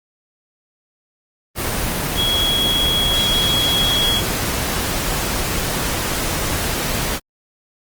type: tone in noise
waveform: sine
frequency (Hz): 3322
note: G#7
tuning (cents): 0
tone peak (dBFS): -16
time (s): 2.15-4.22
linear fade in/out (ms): 50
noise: pink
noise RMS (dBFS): -21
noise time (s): 1.55-7.2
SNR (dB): +2
effects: Opus 24 kbps